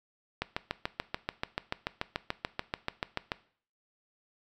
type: click train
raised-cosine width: 0.3 ms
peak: -14 dBFS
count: 21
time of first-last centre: 0.42-3.319 s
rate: 6.9 Hz
effects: noise-tail reverb RT60 0.5 s tail -18 dB re dry